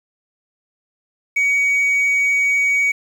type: tone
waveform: sine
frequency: 2254 Hz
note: C#7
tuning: 28 cents sharp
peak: -11 dBFS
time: 1.36-2.92 s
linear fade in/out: 10 ms
effects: tanh soft clip ceiling -13 dBFS + 7-bit